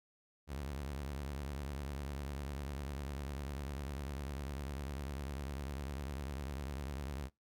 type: tone with vibrato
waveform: sawtooth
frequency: 69.8 Hz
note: C#2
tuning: 13 cents sharp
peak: -36 dBFS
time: 0.47-7.3 s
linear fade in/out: 50 ms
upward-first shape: triangle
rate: 10 Hz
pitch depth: 180 cents each way
effects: noise-tail reverb RT60 0.2 s tail -24 dB re dry